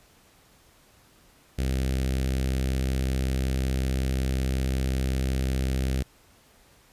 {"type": "tone with notch filter", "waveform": "sawtooth", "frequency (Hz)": 65.41, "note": "C2", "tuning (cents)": 0, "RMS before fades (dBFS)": -26, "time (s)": [1.58, 6.03], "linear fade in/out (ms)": 10, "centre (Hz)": 1000, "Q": 0.75, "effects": ["pink hiss -58 dBFS RMS until 6.92 s", "resampled to 32000 Hz"]}